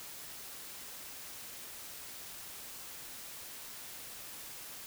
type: silence
effects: white hiss -47 dBFS RMS until 4.86 s